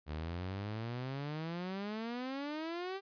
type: exponential sweep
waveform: sawtooth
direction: up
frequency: 73.42 to 397 Hz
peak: -34 dBFS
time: 0.06-3.01 s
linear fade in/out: 50 ms
effects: resampled to 11025 Hz